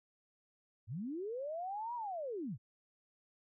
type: linear two-way sweep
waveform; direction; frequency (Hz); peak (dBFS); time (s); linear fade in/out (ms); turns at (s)
sine; up then down; 90.6 to 981 to 90.6; -38; 0.87-2.58; 50; 1.95
effects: none